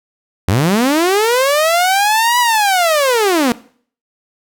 sawtooth linear two-way sweep, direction up then down, 82.41 to 987.8 to 226.1 Hz, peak -7 dBFS, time 0.48-3.52 s, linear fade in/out 0 ms, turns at 2.39 s, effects noise-tail reverb RT60 0.5 s tail -19 dB re dry

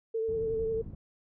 sine tone with vibrato, 446.7 Hz, A4, 26 cents sharp, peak -28 dBFS, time 0.14-0.82 s, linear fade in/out 10 ms, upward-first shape triangle, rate 11 Hz, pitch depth 31 cents each way
pink low-pass noise, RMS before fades -42 dBFS, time 0.28-0.95 s, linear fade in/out 5 ms, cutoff 240 Hz, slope 12 dB/octave
effects none

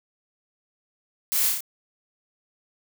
blue noise with echo, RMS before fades -25 dBFS, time 1.32-1.49 s, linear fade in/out 0 ms, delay 29 ms, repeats 4, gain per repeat -2 dB, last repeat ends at 1.606 s, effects none

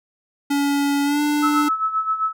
square tone with pitch glide, 283.5 to 295.2 Hz, C#4 to D4, +39 to +9 cents, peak -18 dBFS, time 0.5-1.69 s, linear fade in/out 10 ms, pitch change +70 cents, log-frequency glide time 1.04-1.21 s
sine tone with tremolo, 1300 Hz, E6, 24 cents flat, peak -16 dBFS, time 1.42-2.33 s, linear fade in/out 20 ms, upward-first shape sine, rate 7.6 Hz, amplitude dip 70%
effects none

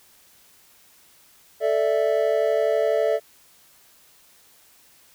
triangle chord, A suspended fourth, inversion none, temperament equal, 440 / 587.3 / 659.3 Hz, A4 / D5 / E5, 0 / 0 / 0 cents, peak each -21 dBFS, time 1.6-3.2 s, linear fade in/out 50 ms, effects white hiss -55 dBFS RMS until 5.14 s

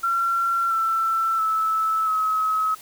sine tone with pitch steps, 1364 / 1335.9 / 1308.4 / 1281.5 Hz, F6 / E6 / E6 / E6, -41 / +23 / -13 / -49 cents, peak -19 dBFS, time 0.03-2.75 s, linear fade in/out 10 ms, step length 680 ms, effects white hiss -45 dBFS RMS until 2.81 s

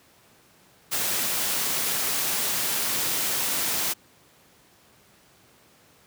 white noise, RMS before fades -26 dBFS, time 0.91-3.94 s, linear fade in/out 20 ms, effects pink hiss -57 dBFS RMS until 6.06 s + high-pass 100 Hz 12 dB/octave

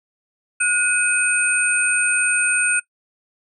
sine tone cluster, 1457 / 2519 / 8720 Hz, F#6 / D#7 / C#9, -27 / +21 / -29 cents, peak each -20 dBFS, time 0.6-2.8 s, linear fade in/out 10 ms, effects noise-tail reverb RT60 0.1 s tail -23 dB re dry

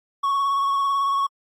triangle tone with vibrato, 1108.7 Hz, C#6, in tune, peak -17 dBFS, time 0.23-1.27 s, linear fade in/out 10 ms, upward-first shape sine, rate 18 Hz, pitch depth 23 cents each way, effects AAC 64 kbps

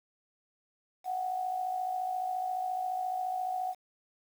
sine tone with amplitude modulation, 740 Hz, F#5, in tune, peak -28 dBFS, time 1.04-3.75 s, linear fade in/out 50 ms, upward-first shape sine, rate 54.4 Hz, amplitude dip 55%, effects 9-bit

